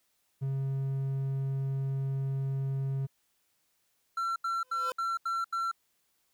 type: tone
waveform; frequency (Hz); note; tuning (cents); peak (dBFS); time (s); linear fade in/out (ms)
triangle; 135.5; C#3; -39; -27; 0.41-3.07; 20
type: tone bursts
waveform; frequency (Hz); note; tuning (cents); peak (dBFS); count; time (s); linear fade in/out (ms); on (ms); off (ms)
triangle; 1354; E6; +46; -27; 6; 4.17-5.715; 5; 190; 81
type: tone with exponential growth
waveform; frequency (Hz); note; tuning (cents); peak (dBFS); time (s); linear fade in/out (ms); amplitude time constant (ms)
25% pulse; 508; B4; +49; -29; 4.63-4.92; 1; 62
effects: white hiss -74 dBFS RMS until 6.33 s